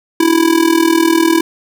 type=tone with amplitude modulation; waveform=square; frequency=329.6 Hz; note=E4; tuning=in tune; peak=-6 dBFS; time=0.2-1.41 s; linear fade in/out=5 ms; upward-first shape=sine; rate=40 Hz; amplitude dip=80%; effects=none